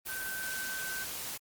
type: tone in noise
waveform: sine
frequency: 1536 Hz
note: G6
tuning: 36 cents flat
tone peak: -37 dBFS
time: 0.08-1.05 s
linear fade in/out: 20 ms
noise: white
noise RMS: -39 dBFS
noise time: 0.05-1.38 s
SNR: -1 dB
effects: Opus 24 kbps